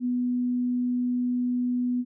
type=tone; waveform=sine; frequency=246.9 Hz; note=B3; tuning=in tune; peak=-23 dBFS; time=0-2.05 s; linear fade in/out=50 ms; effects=none